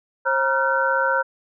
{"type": "tone cluster", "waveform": "sine", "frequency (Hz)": [535, 947, 1382, 1518], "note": ["C5", "A#5", "F6", "F#6"], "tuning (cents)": [38, 27, -19, 44], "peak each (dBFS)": -23, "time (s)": [0.25, 1.23], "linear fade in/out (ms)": 20, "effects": []}